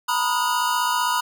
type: chord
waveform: square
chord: B major seventh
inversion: third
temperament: equal with one note detuned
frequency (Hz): 932.3 / 987.8 / 1244.5 / 1442.8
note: A#5 / B5 / D#6 / F#6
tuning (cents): 0 / 0 / 0 / -44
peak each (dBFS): -28 / -23 / -28 / -29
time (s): 0.08-1.21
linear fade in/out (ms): 10
effects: none